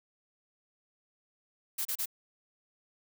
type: noise bursts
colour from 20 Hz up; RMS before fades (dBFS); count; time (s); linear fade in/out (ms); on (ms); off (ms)
blue; -33; 3; 1.78-2.058; 10; 72; 31
effects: none